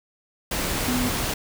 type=tone in noise; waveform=sine; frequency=248.8 Hz; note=B3; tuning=13 cents sharp; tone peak=-23 dBFS; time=0.88-1.09 s; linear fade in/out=5 ms; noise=pink; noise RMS=-26 dBFS; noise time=0.51-1.34 s; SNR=0 dB; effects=none